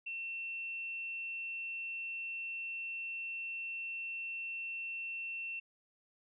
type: tone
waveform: sine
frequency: 2700 Hz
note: E7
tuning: 41 cents sharp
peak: -38 dBFS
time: 0.06-5.6 s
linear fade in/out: 10 ms
effects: none